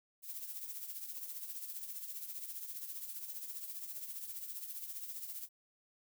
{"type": "noise with tremolo", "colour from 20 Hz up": "violet", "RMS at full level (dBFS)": -42, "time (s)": [0.22, 5.49], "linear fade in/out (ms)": 50, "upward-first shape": "triangle", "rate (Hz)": 15, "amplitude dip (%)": 65, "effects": []}